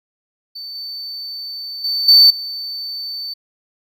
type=tone with level steps; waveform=triangle; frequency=4536 Hz; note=C#8; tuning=39 cents sharp; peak=-27 / -25 / -16 / -4 / -23 dBFS; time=0.55-3.34 s; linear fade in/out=10 ms; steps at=0.75 / 1.84 / 2.08 / 2.3 s; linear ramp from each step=5 ms; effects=none